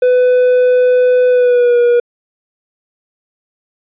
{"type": "tone with pitch glide", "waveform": "triangle", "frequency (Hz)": [500, 480.5], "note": ["B4", "B4"], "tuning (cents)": [21, -48], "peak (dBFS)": -5, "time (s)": [0.02, 2], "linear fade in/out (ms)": 5, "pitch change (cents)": -69, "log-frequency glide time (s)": [1.29, 1.78], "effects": ["resampled to 8000 Hz"]}